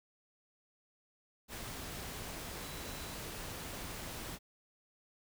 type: tone in noise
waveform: sine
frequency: 3951 Hz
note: B7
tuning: in tune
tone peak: -55 dBFS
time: 2.6-3.17 s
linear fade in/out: 50 ms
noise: pink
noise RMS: -44 dBFS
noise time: 1.48-4.39 s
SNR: -14 dB
effects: none